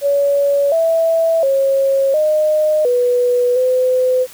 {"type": "tone with pitch steps", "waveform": "sine", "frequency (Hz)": [565, 657, 544, 614, 491, 509], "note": ["C#5", "E5", "C#5", "D#5", "B4", "C5"], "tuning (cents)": [33, -6, -33, -23, -10, -48], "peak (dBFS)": -11, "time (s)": [0.01, 4.27], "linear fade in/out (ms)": 50, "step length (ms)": 710, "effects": ["white hiss -39 dBFS RMS until 4.33 s"]}